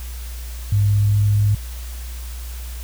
sine tone with pitch glide, 102.4 to 103.53 Hz, G#2 to G#2, -24 to -5 cents, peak -13 dBFS, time 0.72-1.55 s, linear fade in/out 5 ms, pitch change +19 cents, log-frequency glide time 0.83-1.35 s, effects added 60 Hz sine -28 dBFS peak until 2.83 s + white hiss -40 dBFS RMS until 2.83 s

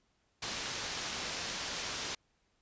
white low-pass noise, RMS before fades -39 dBFS, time 0.42-2.15 s, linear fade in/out 5 ms, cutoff 6500 Hz, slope 24 dB/octave, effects pink hiss -75 dBFS RMS until 2.61 s + resampled to 16000 Hz

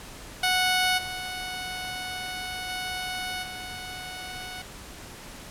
10% pulse tone with level steps, 737 Hz, F#5, 7 cents flat, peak -13 / -24 / -22 / -28 dBFS, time 0.43-4.62 s, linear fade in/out 5 ms, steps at 0.97 / 2.68 / 3.42 s, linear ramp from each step 20 ms, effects pink hiss -43 dBFS RMS until 5.5 s + low-pass 12000 Hz 12 dB/octave

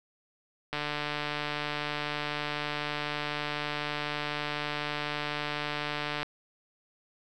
click train, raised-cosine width 0.3 ms, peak -16 dBFS, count 815, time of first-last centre 0.73-6.23 s, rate 148 Hz, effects none

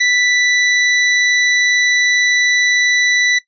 sawtooth tone, 1975.5 Hz, B6, in tune, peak -8 dBFS, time 0-3.39 s, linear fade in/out 10 ms, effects noise-tail reverb RT60 0.1 s tail -17 dB re dry + resampled to 16000 Hz

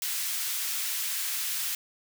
white high-pass noise, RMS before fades -31 dBFS, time 0.02-1.75 s, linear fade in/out 2 ms, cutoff 1700 Hz, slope 12 dB/octave, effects none

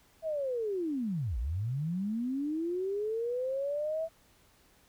sine linear two-way sweep, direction down then up, 659.3 to 51.3 to 659.3 Hz, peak -30 dBFS, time 0.22-4.09 s, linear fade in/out 50 ms, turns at 1.38 s, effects pink hiss -64 dBFS RMS until 4.88 s

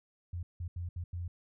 sine tone bursts at uneven times, 87.31 Hz, F2, in tune, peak -35 dBFS, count 5, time 0.33-0.43 / 0.6-0.68 / 0.76-0.89 / 0.96-1.04 / 1.13-1.28 s, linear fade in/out 5 ms, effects none

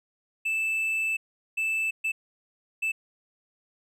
triangle tone bursts at uneven times, 2637 Hz, E7, in tune, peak -23 dBFS, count 4, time 0.45-1.17 / 1.57-1.91 / 2.04-2.12 / 2.82-2.92 s, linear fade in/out 10 ms, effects none

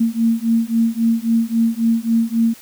sine beating tone pair, 226.8 / 230.5 Hz, A#3 / A#3, -47 / -19 cents, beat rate 3.7 Hz, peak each -17 dBFS, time 0-2.54 s, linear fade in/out 10 ms, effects white hiss -43 dBFS RMS until 2.61 s

